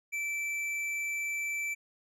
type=tone with tanh clipping; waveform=sine; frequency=2327 Hz; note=D7; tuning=17 cents flat; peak=-33 dBFS; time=0.12-1.75 s; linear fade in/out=20 ms; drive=10 dB; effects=none